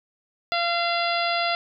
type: harmonic tone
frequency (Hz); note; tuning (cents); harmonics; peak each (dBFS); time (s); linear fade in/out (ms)
687; F5; -29; 1 / 2 / 3 / 4 / 5 / 6 / 7; -25 / -28 / -30 / -31 / -32 / -33 / -33; 0.52-1.55; 0
effects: none